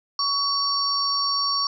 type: tone cluster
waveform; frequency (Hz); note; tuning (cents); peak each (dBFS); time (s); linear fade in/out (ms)
sine; 1126 / 4521 / 5550; C#6 / C#8 / F8; +27 / +33 / -12; -25; 0.19-1.67; 2
effects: none